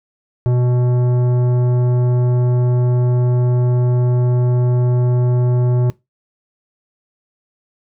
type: tone with tanh clipping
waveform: sine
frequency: 123.47 Hz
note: B2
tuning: in tune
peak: -14 dBFS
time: 0.46-5.9 s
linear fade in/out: 0 ms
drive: 13 dB
effects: noise-tail reverb RT60 0.2 s tail -21 dB re dry